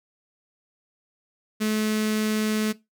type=tone with notch filter; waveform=sawtooth; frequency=215.4 Hz; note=A3; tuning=37 cents flat; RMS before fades=-24 dBFS; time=1.6-2.73 s; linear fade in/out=20 ms; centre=800 Hz; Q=0.88; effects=noise-tail reverb RT60 0.2 s tail -18 dB re dry